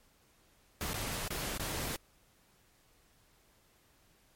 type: noise with dropouts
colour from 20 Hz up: pink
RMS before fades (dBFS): -37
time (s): 0.81-1.96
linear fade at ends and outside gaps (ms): 0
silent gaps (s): 0.933-0.942 / 1.279-1.305 / 1.576-1.597
effects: pink hiss -67 dBFS RMS until 4.35 s + MP3 64 kbps